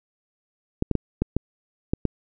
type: clicks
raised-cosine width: 3 ms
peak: -8 dBFS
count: 7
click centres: 0.824 / 0.913 / 0.953 / 1.22 / 1.366 / 1.935 / 2.053 s
effects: none